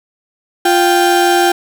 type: tone pair together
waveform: 35% pulse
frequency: 349.2 / 783.9 Hz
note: F4 / G5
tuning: 0 / 0 cents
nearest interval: octave + major second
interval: 1400 cents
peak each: -10 dBFS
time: 0.65-1.52 s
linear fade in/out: 5 ms
effects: none